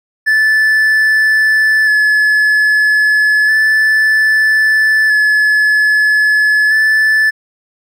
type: tone with vibrato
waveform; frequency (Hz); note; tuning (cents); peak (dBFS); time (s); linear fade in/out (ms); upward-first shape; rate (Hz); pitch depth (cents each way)
triangle; 1730; A6; -30; -6; 0.26-7.31; 20; square; 0.31; 17
effects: none